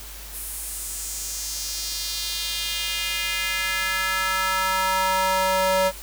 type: tone with high-pass filter sweep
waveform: square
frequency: 188.7 Hz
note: F#3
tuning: 34 cents sharp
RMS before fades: -25 dBFS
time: 0.31-5.92 s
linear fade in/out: 50 ms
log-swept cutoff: 11000 to 600 Hz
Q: 2
effects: added 50 Hz sine -40 dBFS peak until 6.02 s + white hiss -40 dBFS RMS until 6.02 s